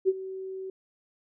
sine tone with ADSR envelope, 380 Hz, F#4, 46 cents sharp, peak -17 dBFS, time 0.05-0.7 s, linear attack 35 ms, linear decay 39 ms, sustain -17 dB, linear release 3 ms, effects none

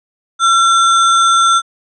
sine tone with sample-and-hold, 1358 Hz, F6, 49 cents flat, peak -7 dBFS, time 0.39-1.62 s, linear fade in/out 50 ms, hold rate 4900 Hz, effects resampled to 22050 Hz

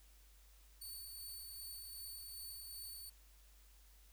5% pulse tone with tremolo, 4491 Hz, C#8, 22 cents sharp, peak -40 dBFS, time 0.81-3.1 s, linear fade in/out 10 ms, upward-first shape sine, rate 2.6 Hz, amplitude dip 25%, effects added 50 Hz sine -62 dBFS peak until 4.12 s + white hiss -69 dBFS RMS until 4.12 s

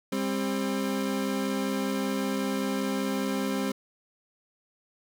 30% pulse tone pair together, 200.1 / 265.3 Hz, G3 / C4, +36 / +24 cents, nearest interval perfect fourth, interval 488 cents, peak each -27 dBFS, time 0.12-3.72 s, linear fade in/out 5 ms, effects none

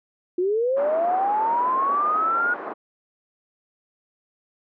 sine linear sweep, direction up, 347 to 1451 Hz, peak -19 dBFS, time 0.38-2.54 s, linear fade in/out 5 ms
white band-pass noise, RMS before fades -33 dBFS, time 0.76-2.74 s, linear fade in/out 20 ms, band 270 to 1200 Hz, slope 24 dB/octave
effects none

